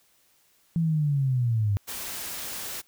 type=linear sweep; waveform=sine; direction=down; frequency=168.7 to 98 Hz; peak=-21 dBFS; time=0.76-1.77 s; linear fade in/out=0 ms
type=noise; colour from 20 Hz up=white; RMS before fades=-35 dBFS; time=1.87-2.82 s; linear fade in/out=20 ms
effects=white hiss -64 dBFS RMS until 2.87 s